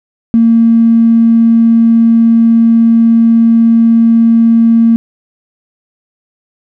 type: tone with tanh clipping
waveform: triangle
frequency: 229.1 Hz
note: A#3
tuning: 30 cents flat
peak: -3 dBFS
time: 0.34-4.96 s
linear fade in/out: 0 ms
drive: 2 dB
effects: none